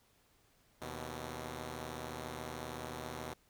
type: tone pair together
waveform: 5% pulse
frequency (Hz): 78.6 / 124.77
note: D#2 / B2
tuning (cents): +18 / +18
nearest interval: minor sixth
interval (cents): 800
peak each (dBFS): -33 / -33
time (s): 0.81-3.34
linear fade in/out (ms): 10
effects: pink hiss -70 dBFS RMS until 3.49 s